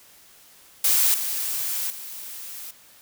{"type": "noise with level steps", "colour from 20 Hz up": "blue", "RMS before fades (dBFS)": [-19, -27, -37], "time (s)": [0.84, 2.71], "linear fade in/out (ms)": 5, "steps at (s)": [1.14, 1.9], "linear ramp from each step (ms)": 2, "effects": ["white hiss -52 dBFS RMS until 3.01 s"]}